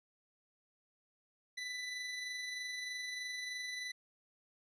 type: tone with amplitude modulation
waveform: 25% pulse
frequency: 1990 Hz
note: B6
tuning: 13 cents sharp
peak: -35 dBFS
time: 1.57-3.92 s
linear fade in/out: 10 ms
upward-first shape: sine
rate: 23.2 Hz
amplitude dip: 30%
effects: resampled to 22050 Hz